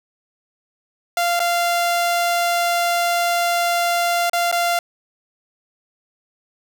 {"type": "tone with dropouts", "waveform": "sawtooth", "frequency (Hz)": 693, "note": "F5", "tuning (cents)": -14, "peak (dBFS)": -13, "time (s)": [1.17, 4.79], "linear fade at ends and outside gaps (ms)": 2, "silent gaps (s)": [[1.394, 1.401], [4.297, 4.332], [4.515, 4.525]], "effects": []}